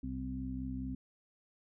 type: harmonic tone with a mistuned harmonic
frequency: 64.5 Hz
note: C2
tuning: 24 cents flat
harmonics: 1 / 2 / 3 / 4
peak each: -42 / -45 / -46 / -39 dBFS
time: 0.03-0.95 s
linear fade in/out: 5 ms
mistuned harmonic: 1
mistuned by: -46 cents
effects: none